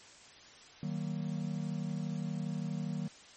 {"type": "chord", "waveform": "triangle", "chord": "D# minor", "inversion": "none", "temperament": "equal with one note detuned", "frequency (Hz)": [155.56, 187.91, 233.1], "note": ["D#3", "F#3", "A#3"], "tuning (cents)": [0, 27, 0], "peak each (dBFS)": [-35, -36, -39], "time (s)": [0.83, 3.08], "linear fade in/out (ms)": 2, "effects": ["white hiss -55 dBFS RMS until 3.36 s", "MP3 32 kbps"]}